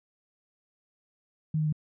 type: tone with pitch steps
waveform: sine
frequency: 156.1 / 154.13 / 152.18 Hz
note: D#3 / D#3 / D#3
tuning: +6 / -16 / -38 cents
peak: -24 dBFS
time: 1.54-1.726 s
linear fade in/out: 5 ms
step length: 62 ms
effects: none